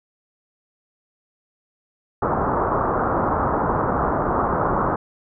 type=low-pass noise; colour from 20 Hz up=white; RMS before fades=-21 dBFS; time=2.22-4.96 s; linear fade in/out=5 ms; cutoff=1300 Hz; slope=48 dB/octave; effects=none